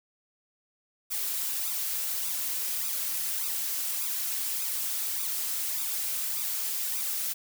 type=noise with flanger; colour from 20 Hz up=blue; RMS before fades=-31 dBFS; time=1.1-7.34 s; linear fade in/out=20 ms; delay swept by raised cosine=0.81 to 4.61 ms; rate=1.7 Hz; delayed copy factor=+0.8; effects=none